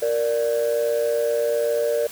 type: tone pair together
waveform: sine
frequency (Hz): 466.2 / 587.4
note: A#4 / D5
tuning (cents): 0 / 0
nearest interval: major third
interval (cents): 400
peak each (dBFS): -20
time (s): 0.02-2.07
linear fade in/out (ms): 5
effects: tanh soft clip ceiling -15 dBFS + white hiss -39 dBFS RMS until 2.11 s